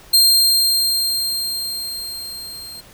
sawtooth tone with level ramp, 4190 Hz, C8, 2 cents sharp, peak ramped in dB -6 to -30 dBFS, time 0.13-2.81 s, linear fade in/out 10 ms, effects pink hiss -45 dBFS RMS until 2.93 s

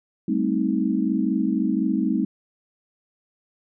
sine chord, A half-diminished seventh, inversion third, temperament equal with one note detuned, 196 / 220 / 261.6 / 315.3 Hz, G3 / A3 / C4 / Eb4, 0 / 0 / 0 / +23 cents, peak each -25 dBFS, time 0.28-2.25 s, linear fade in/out 5 ms, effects none

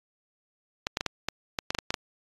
clicks, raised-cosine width 0.2 ms, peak -10 dBFS, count 11, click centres 0.869 / 0.971 / 1.009 / 1.063 / 1.286 / 1.588 / 1.705 / 1.749 / 1.787 / 1.905 / 1.942 s, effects AAC 32 kbps

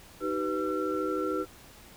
sine tone cluster, 311.9 / 385.2 / 495.1 / 1352 Hz, D#4 / G4 / B4 / E6, +4 / -30 / +4 / +43 cents, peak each -32 / -32 / -33 / -34 dBFS, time 0.2-1.46 s, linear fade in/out 50 ms, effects tanh soft clip ceiling -17 dBFS + pink hiss -52 dBFS RMS until 1.96 s

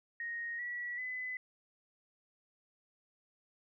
sine tone with pitch steps, 1868 / 1938.3 / 2011 Hz, A#6 / B6 / B6, +3 / -33 / +31 cents, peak -37 dBFS, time 0.2-1.37 s, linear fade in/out 2 ms, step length 390 ms, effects none

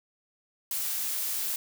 blue noise, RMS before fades -31 dBFS, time 0.71-1.56 s, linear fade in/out 2 ms, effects none

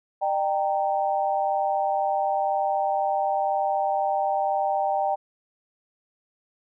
sine tone cluster, 605 / 784 / 926 Hz, D#5 / G5 / A#5, -49 / 0 / -12 cents, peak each -27 / -23 / -31 dBFS, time 0.21-5.16 s, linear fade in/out 20 ms, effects none

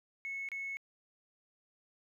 sine tone with dropouts, 2197 Hz, C#7, 16 cents flat, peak -36 dBFS, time 0.25-0.77 s, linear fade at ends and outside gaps 0 ms, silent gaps 0.488-0.517 s, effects tanh soft clip ceiling -33 dBFS + 12-bit

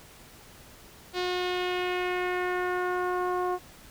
sawtooth tone with low-pass filter sweep, 361.3 Hz, F#4, 41 cents flat, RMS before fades -29 dBFS, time 1.13-3.59 s, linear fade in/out 50 ms, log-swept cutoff 4300 to 960 Hz, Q 2.2, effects pink hiss -51 dBFS RMS until 3.9 s

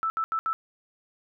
sine tone bursts at uneven times, 1318.5 Hz, E6, in tune, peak -24 dBFS, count 4, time 0.03-0.1 / 0.17-0.24 / 0.32-0.39 / 0.46-0.53 s, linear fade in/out 0 ms, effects none

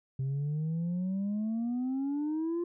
sine exponential sweep, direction up, 131.1 to 350 Hz, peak -27 dBFS, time 0.19-2.64 s, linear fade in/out 5 ms, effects tanh soft clip ceiling -28 dBFS

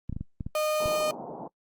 clicks, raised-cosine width 5 ms, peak -21 dBFS, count 7, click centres 0.096 / 0.127 / 0.165 / 0.21 / 0.408 / 0.465 / 0.858 s
35% pulse tone, 613 Hz, D#5, 26 cents flat, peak -23 dBFS, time 0.55-1.11 s, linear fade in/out 2 ms
white band-pass noise, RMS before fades -39 dBFS, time 0.8-1.48 s, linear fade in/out 5 ms, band 140 to 910 Hz, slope 48 dB/octave
effects noise-tail reverb RT60 0.1 s tail -24 dB re dry + Opus 32 kbps

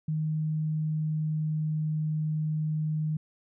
sine tone with pitch glide, 155.56 to 154.66 Hz, D#3 to D#3, 0 to -10 cents, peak -26 dBFS, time 0.08-3.17 s, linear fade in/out 5 ms, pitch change -10 cents, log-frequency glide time 0.19-1.97 s, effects none

